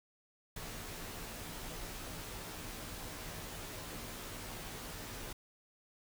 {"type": "noise with comb filter", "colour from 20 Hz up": "pink", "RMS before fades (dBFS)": -45, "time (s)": [0.56, 5.33], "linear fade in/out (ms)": 5, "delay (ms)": 15, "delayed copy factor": -0.65, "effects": []}